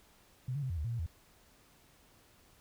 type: tone with pitch steps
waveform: sine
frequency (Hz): 127.1 / 144.3 / 130.4 / 86.2 / 74.5 / 116.7 / 117.7 / 81.5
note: C3 / D3 / C3 / F2 / D2 / A#2 / A#2 / E2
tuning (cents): -50 / -30 / -5 / -22 / +25 / +2 / +17 / -19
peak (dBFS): -33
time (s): 0.48-1.064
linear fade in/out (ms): 5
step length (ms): 73
effects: pink hiss -64 dBFS RMS until 2.6 s